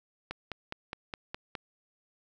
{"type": "click train", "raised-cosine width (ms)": 0.3, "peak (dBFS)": -20, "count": 7, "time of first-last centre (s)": [0.31, 1.552], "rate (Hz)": 4.83, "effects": []}